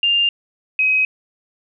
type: tone pair in turn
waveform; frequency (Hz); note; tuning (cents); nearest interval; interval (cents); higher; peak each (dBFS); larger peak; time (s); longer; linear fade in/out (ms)
sine; 2800 / 2533; F7 / D#7; +4 / +30; major second; 174; first; -13 / -13; neither; 0.03-0.29 / 0.79-1.05; neither; 2
effects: none